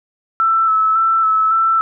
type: tone with vibrato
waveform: sine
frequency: 1317 Hz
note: E6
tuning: 2 cents flat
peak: -11 dBFS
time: 0.4-1.81 s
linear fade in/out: 0 ms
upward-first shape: square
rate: 1.8 Hz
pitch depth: 20 cents each way
effects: none